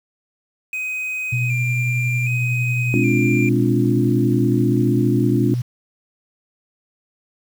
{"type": "tone with vibrato", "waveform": "triangle", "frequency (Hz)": 2446, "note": "D#7", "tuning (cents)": -30, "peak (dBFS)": -21, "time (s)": [0.73, 3.49], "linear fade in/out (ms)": 2, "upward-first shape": "square", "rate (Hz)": 0.65, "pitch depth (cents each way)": 47}
{"type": "tone with tremolo", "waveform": "sine", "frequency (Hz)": 122.9, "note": "B2", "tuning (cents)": -8, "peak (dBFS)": -17, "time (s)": [1.32, 5.62], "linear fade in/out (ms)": 10, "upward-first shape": "triangle", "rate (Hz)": 11, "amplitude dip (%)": 25}
{"type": "chord", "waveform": "sine", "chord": "D half-diminished seventh", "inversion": "second", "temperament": "equal with one note detuned", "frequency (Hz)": [207.7, 258.9, 293.7, 349.2], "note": ["Ab3", "C4", "D4", "F4"], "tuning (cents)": [0, -18, 0, 0], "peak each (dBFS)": [-22, -22, -20, -22], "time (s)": [2.94, 5.54], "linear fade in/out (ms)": 0}
{"effects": ["7-bit"]}